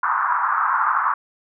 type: band-pass noise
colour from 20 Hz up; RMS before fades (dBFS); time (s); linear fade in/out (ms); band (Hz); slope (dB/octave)
white; -20; 0.03-1.14; 5; 950 to 1400; 48
effects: none